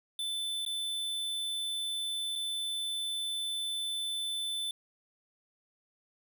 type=tone with dropouts; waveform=square; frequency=3520 Hz; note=A7; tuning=in tune; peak=-33 dBFS; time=0.19-4.71 s; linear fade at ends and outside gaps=2 ms; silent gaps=0.651-0.662 / 2.355-2.358 s; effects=none